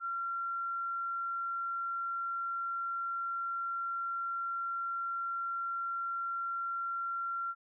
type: tone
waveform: sine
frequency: 1370 Hz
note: F6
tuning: 34 cents flat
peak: -33 dBFS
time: 0-7.55 s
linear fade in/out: 50 ms
effects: none